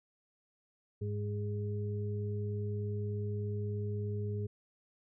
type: harmonic tone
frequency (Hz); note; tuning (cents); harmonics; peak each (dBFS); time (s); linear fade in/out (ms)
103.3; G#2; -9; 1 / 2 / 4; -34 / -44 / -41; 1.01-4.47; 10
effects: none